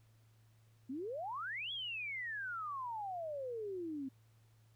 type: exponential two-way sweep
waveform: sine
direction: up then down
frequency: 244.7 to 3395 to 258.4 Hz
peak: -39 dBFS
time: 0.89-4.09 s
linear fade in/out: 10 ms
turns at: 1.72 s
effects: added 111 Hz sine -64 dBFS peak until 4.75 s + pink hiss -75 dBFS RMS until 4.75 s